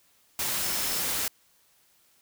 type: tone in noise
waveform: sine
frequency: 5274 Hz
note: E8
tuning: in tune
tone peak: -38 dBFS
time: 0.62-1.01 s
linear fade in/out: 2 ms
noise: white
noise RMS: -29 dBFS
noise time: 0.39-1.28 s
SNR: -12 dB
effects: white hiss -64 dBFS RMS until 2.21 s